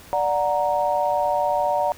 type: chord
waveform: sine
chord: D augmented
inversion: none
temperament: equal with one note detuned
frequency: 587.3 / 734.5 / 932.3 Hz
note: D5 / F#5 / A#5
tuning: 0 / -13 / 0 cents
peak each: -23 dBFS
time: 0.13-1.92 s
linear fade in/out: 0 ms
effects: pink hiss -45 dBFS RMS until 1.97 s